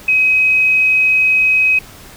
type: tone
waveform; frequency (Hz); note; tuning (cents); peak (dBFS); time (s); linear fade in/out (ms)
sine; 2533; D#7; +30; -9; 0.08-1.79; 5
effects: pink hiss -38 dBFS RMS until 2.16 s